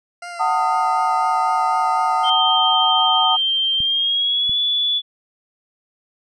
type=tone with vibrato; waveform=20% pulse; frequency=693 Hz; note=F5; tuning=14 cents flat; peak=-25 dBFS; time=0.22-2.3 s; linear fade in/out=5 ms; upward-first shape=triangle; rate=4 Hz; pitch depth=31 cents each way
type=chord; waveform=sine; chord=D# diminished; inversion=first; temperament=just; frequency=746.7 / 896 / 1244.5 Hz; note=F#5 / A5 / D#6; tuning=+16 / +31 / 0 cents; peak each=-20 dBFS; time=0.39-3.37 s; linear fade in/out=20 ms
type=tone with pitch glide; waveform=sine; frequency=3153 to 3438 Hz; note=G7 to A7; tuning=+9 to -41 cents; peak=-16 dBFS; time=2.23-5.02 s; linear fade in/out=50 ms; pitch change=+150 cents; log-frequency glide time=3.76-4.58 s
type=clicks; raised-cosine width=5 ms; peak=-22 dBFS; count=2; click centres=3.804 / 4.495 s
effects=resampled to 22050 Hz

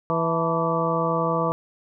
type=harmonic tone with a mistuned harmonic; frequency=164.81 Hz; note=E3; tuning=in tune; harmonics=1 / 2 / 3 / 4 / 5 / 6 / 7; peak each=-27 / -31 / -26 / -28 / -31 / -31 / -26 dBFS; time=0.1-1.52 s; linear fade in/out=0 ms; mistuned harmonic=5; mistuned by=+110 cents; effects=none

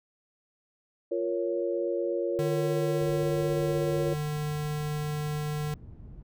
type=chord; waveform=sine; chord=Bb minor; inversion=second; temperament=equal; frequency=349.2 / 466.2 / 554.4 Hz; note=F4 / Bb4 / Db5; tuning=0 / 0 / 0 cents; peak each=-30 / -32 / -31 dBFS; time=1.11-4.14 s; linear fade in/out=10 ms
type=tone; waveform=square; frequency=150 Hz; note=D3; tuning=37 cents sharp; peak=-30 dBFS; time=2.39-5.74 s; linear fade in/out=0 ms
type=low-pass noise; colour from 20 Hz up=white; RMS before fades=-46 dBFS; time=3-6.23 s; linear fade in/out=10 ms; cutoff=120 Hz; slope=12 dB/octave
effects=none

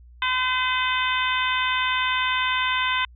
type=harmonic tone; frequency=510 Hz; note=C5; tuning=44 cents flat; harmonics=2 / 3 / 4 / 5 / 6 / 7; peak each=-25 / -27 / -28 / -29 / -30 / -30 dBFS; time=0.22-3.05 s; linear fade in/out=2 ms; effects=added 60 Hz sine -45 dBFS peak until 3.15 s

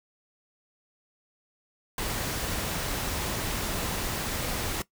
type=noise; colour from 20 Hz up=pink; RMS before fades=-31 dBFS; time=1.98-4.82 s; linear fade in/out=2 ms; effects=noise-tail reverb RT60 0.1 s tail -18 dB re dry

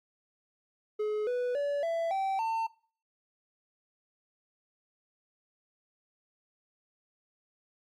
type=tone with pitch steps; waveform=triangle; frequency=424.5 / 493.3 / 573.2 / 666.1 / 774.1 / 899.5 Hz; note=G#4 / B4 / D5 / E5 / G5 / A5; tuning=+38 / -2 / -42 / +18 / -22 / +38 cents; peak=-26 dBFS; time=0.99-2.67 s; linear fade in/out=10 ms; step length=280 ms; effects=noise-tail reverb RT60 0.4 s tail -19 dB re dry + Opus 48 kbps

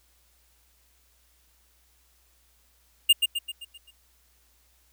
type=tone with echo; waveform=square; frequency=2822 Hz; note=F7; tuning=17 cents sharp; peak=-14 dBFS; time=3.09-3.13 s; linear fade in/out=10 ms; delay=130 ms; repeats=6; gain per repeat=-6 dB; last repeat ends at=3.91 s; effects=added 60 Hz sine -65 dBFS peak until 4.92 s + white hiss -65 dBFS RMS until 4.92 s

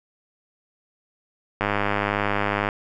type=click train; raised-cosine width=0.5 ms; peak=-7 dBFS; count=111; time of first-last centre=1.61-2.688 s; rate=102 Hz; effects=none

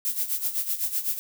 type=noise with tremolo; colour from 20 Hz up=violet; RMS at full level=-25 dBFS; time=0.05-1.19 s; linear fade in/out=0 ms; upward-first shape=sine; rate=7.9 Hz; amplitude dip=75%; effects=none

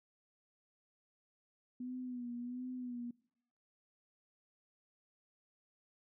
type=tone with vibrato; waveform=sine; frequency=246.9 Hz; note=B3; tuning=in tune; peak=-40 dBFS; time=1.8-3.11 s; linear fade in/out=5 ms; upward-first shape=sine; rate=1.4 Hz; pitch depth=50 cents each way; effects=noise-tail reverb RT60 0.8 s tail -24 dB re dry

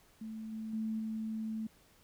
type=tone with level steps; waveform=sine; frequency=220 Hz; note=A3; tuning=in tune; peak=-40 / -38 / -33 / -35 dBFS; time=0.21-1.67 s; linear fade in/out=5 ms; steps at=0.52 / 0.73 / 0.99 s; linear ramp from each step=5 ms; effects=pink hiss -65 dBFS RMS until 2.03 s

